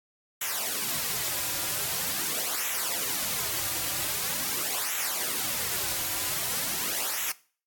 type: noise with flanger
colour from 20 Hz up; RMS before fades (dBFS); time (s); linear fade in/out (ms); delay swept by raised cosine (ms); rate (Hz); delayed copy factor
white; -30; 0.41-7.32; 5; 0.21 to 4.71; 0.44; -0.75
effects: noise-tail reverb RT60 0.4 s tail -19 dB re dry + AAC 64 kbps